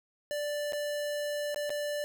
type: tone with dropouts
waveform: square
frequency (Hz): 587.3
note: D5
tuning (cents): 0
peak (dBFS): -32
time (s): 0.31-2.04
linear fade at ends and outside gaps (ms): 0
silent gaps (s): 0.723-0.732 / 1.545-1.56 / 1.695-1.703
effects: none